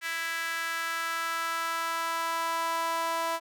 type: tone with high-pass filter sweep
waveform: sawtooth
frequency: 330.8 Hz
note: E4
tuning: 6 cents sharp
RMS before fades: -31 dBFS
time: 0.01-3.4 s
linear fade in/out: 50 ms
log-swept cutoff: 1800 to 840 Hz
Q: 3
effects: none